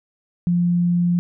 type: tone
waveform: sine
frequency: 174.61 Hz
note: F3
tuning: in tune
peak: -15 dBFS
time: 0.47-1.19 s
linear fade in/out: 0 ms
effects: none